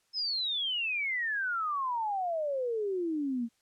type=exponential sweep; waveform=sine; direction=down; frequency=5240 to 225.2 Hz; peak=-29 dBFS; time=0.13-3.49 s; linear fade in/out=50 ms; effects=white hiss -72 dBFS RMS until 3.61 s + low-pass 9000 Hz 12 dB/octave